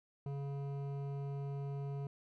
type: tone with hard clipping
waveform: sine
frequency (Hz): 140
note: C#3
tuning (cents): +18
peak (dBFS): -40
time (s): 0.26-2.07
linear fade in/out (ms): 2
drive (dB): 12
effects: none